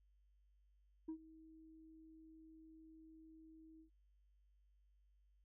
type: tone with ADSR envelope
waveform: sine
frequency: 318.9 Hz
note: D#4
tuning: 43 cents sharp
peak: -39 dBFS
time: 1.08-3.9 s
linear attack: 10 ms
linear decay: 83 ms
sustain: -20 dB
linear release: 100 ms
effects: tanh soft clip ceiling -41 dBFS + added 50 Hz sine -70 dBFS peak until 5.44 s